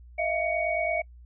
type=tone cluster; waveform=sine; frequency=633 / 682 / 2241 Hz; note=D#5 / F5 / C#7; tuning=+30 / -41 / +18 cents; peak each=-29 dBFS; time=0.18-1.02 s; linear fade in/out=10 ms; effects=noise-tail reverb RT60 0.1 s tail -25 dB re dry + added 60 Hz sine -46 dBFS peak until 1.25 s